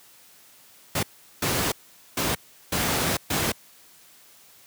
pink noise bursts at uneven times, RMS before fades -24 dBFS, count 5, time 0.95-1.03 / 1.42-1.72 / 2.17-2.35 / 2.72-3.17 / 3.3-3.52 s, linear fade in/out 5 ms, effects white hiss -53 dBFS RMS until 4.66 s + high-pass 80 Hz 12 dB/octave

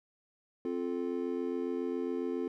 triangle chord, F major, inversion second, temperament just, 261.9 / 349.2 / 436.5 Hz, C4 / F4 / A4, +2 / 0 / -14 cents, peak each -34 / -34 / -35 dBFS, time 0.65-2.48 s, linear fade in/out 2 ms, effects none

